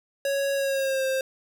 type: tone with pitch glide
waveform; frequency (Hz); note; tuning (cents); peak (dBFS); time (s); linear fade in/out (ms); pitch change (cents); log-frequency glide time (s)
square; 554.4 to 528.8; C#5 to C5; 0 to +18; -24; 0.25-1.21; 2; -82; 0.54-1.05
effects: none